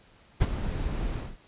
brown noise with ADSR envelope, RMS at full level -19 dBFS, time 0.4-1.37 s, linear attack 22 ms, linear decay 33 ms, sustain -11 dB, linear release 210 ms, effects pink hiss -58 dBFS RMS until 1.47 s + resampled to 8000 Hz

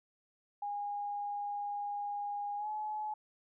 sine tone with pitch glide, 818 to 852.2 Hz, G#5 to G#5, -26 to +44 cents, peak -35 dBFS, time 0.62-3.14 s, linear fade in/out 5 ms, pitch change +70 cents, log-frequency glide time 2.57-2.68 s, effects none

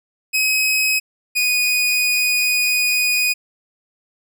sawtooth tone pair in turn, 2540 / 2476 Hz, D#7 / D#7, +35 / -9 cents, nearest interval unison, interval 44 cents, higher first, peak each -12 dBFS, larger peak neither, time 0.33-1 / 1.35-3.34 s, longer second, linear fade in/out 20 ms, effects none

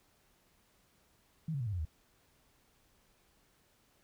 sine tone with pitch steps, 160 / 138.49 / 119.86 / 103.75 / 89.8 / 77.72 Hz, D#3 / C#3 / A#2 / G#2 / F2 / D#2, +49 / -1 / +49 / -1 / +49 / -1 cents, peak -33 dBFS, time 1.48-1.852 s, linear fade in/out 5 ms, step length 62 ms, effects pink hiss -70 dBFS RMS until 4.03 s

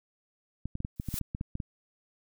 clicks, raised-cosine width 5 ms, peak -21 dBFS, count 12, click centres 0.656 / 0.754 / 0.804 / 0.849 / 0.999 / 1.087 / 1.141 / 1.213 / 1.349 / 1.411 / 1.554 / 1.602 s
blue noise with exponential growth, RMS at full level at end -32 dBFS, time 0.96-1.19 s, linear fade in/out 2 ms, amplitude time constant 49 ms
effects none

